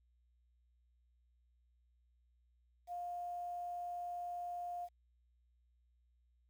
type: tone with quantisation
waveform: sine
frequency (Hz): 705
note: F5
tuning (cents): +16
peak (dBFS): -40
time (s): 2.87-4.89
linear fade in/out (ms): 50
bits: 11
effects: added 60 Hz sine -70 dBFS peak until 6.49 s